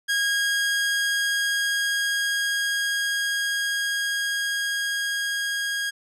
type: tone with level ramp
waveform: sawtooth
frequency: 1635 Hz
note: G#6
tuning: 28 cents flat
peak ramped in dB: -17 to -21 dBFS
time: 0.08-5.91 s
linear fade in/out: 20 ms
effects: low-pass 11000 Hz 12 dB/octave